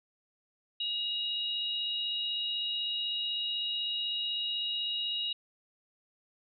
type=tone pair together; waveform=sine; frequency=2862 / 3818 Hz; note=F7 / A#7; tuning=+42 / +41 cents; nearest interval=perfect fourth; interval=499 cents; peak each=-33 / -34 dBFS; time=0.8-5.33 s; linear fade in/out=5 ms; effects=none